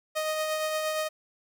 sawtooth tone with tremolo, 622.3 Hz, D#5, in tune, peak -22 dBFS, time 0.15-1.09 s, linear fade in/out 20 ms, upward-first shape triangle, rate 8.6 Hz, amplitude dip 35%, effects none

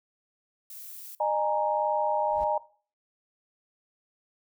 violet noise, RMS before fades -43 dBFS, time 0.7-1.15 s, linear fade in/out 2 ms
sine chord, D# suspended fourth, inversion none, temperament equal with one note detuned, 609.4 / 830.6 / 932.3 Hz, D#5 / G#5 / A#5, -36 / 0 / 0 cents, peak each -28 dBFS, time 1.2-2.58 s, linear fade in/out 5 ms
brown noise with exponential growth, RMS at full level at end -39 dBFS, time 2.2-2.44 s, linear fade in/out 2 ms, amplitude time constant 52 ms
effects noise-tail reverb RT60 0.4 s tail -18 dB re dry

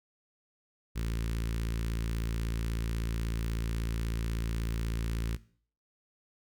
sawtooth tone with notch filter, 56.3 Hz, A1, 40 cents sharp, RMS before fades -33 dBFS, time 0.95-5.37 s, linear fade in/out 20 ms, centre 710 Hz, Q 0.65, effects noise-tail reverb RT60 0.5 s tail -18 dB re dry

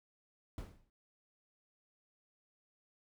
brown noise with exponential decay, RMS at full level -40 dBFS, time 0.58-0.9 s, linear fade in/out 1 ms, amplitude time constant 69 ms, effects none

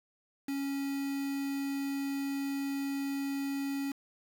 triangle tone with quantisation, 276.8 Hz, C#4, 2 cents flat, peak -30 dBFS, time 0.48-3.92 s, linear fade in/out 5 ms, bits 7, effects none

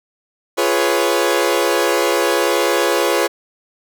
sawtooth chord, C# dominant seventh, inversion first, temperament equal with one note detuned, 345.8 / 415.3 / 493.9 / 554.4 Hz, E#4 / G#4 / B4 / C#5, -17 / 0 / 0 / 0 cents, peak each -16 dBFS, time 0.57-3.28 s, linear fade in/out 20 ms, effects none

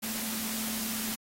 sine tone in noise, 220.9 Hz, A3, 7 cents sharp, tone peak -37 dBFS, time 0.02-1.16 s, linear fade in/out 20 ms, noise white, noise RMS -35 dBFS, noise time 0.02-1.16 s, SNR -5 dB, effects AAC 48 kbps

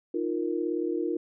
sine chord, Eb suspended second, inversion none, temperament equal, 311.1 / 349.2 / 466.2 Hz, Eb4 / F4 / Bb4, 0 / 0 / 0 cents, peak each -31 / -29 / -33 dBFS, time 0.14-1.17 s, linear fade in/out 5 ms, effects none

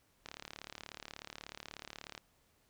click train, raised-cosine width 0.2 ms, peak -27 dBFS, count 71, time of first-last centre 0.26-2.178 s, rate 36.5 Hz, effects pink hiss -72 dBFS RMS until 2.69 s

